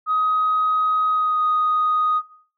sine tone with pitch glide, 1259 to 1244.5 Hz, D#6 to D#6, +20 to 0 cents, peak -16 dBFS, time 0.06-2.22 s, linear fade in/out 50 ms, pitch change -20 cents, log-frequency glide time 1.09-1.41 s, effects noise-tail reverb RT60 0.5 s tail -17 dB re dry + tanh soft clip ceiling -12 dBFS

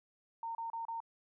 sine tone bursts, 916 Hz, A#5, 31 cents flat, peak -37 dBFS, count 4, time 0.43-1.003 s, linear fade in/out 2 ms, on 120 ms, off 31 ms, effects none

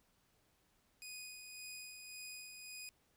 15% pulse tone with tremolo, 2486 Hz, D#7, 2 cents flat, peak -40 dBFS, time 1.02-2.89 s, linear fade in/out 0 ms, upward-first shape sine, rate 1.8 Hz, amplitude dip 40%, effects pink hiss -75 dBFS RMS until 3.16 s

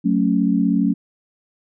sine chord, F# minor, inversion none, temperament just, 185 / 222 / 277.5 Hz, F#3 / A3 / C#4, 0 / +16 / +2 cents, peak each -19 dBFS, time 0.04-0.94 s, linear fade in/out 20 ms, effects none

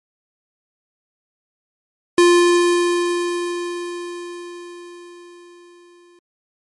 square tone with exponential decay, 349.2 Hz, F4, in tune, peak -9 dBFS, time 2.18-6.19 s, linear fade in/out 2 ms, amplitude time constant 870 ms, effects MP3 48 kbps

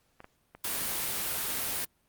clicks, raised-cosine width 0.5 ms, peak -31 dBFS, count 6, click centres 0.204 / 0.244 / 0.55 / 0.82 / 0.924 / 1.005 s
white noise, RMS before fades -32 dBFS, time 0.64-1.85 s, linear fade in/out 5 ms
effects pink hiss -71 dBFS RMS until 2.08 s + Opus 48 kbps

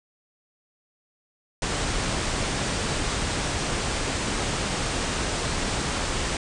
pink low-pass noise, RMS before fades -27 dBFS, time 1.62-6.37 s, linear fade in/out 2 ms, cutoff 9200 Hz, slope 96 dB/octave, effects none

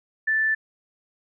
sine tone, 1760 Hz, A6, in tune, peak -19 dBFS, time 0.27-0.55 s, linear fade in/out 10 ms, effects none

